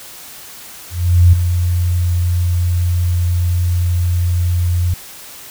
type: tone with ADSR envelope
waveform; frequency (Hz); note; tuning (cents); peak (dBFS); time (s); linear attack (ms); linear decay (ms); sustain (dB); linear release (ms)
sine; 87.8; F2; +10; -3; 0.9-4.94; 430; 5; -9; 4
effects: white hiss -35 dBFS RMS until 5.5 s